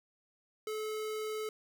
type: tone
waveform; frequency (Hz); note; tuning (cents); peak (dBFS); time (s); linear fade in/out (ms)
square; 431.7; A4; -33; -36; 0.67-1.49; 2
effects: none